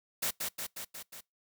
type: noise with echo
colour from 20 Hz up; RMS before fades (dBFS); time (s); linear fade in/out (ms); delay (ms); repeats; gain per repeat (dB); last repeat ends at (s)
white; -32; 0.22-0.31; 10; 180; 5; -3; 1.21
effects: noise-tail reverb RT60 0.2 s tail -25 dB re dry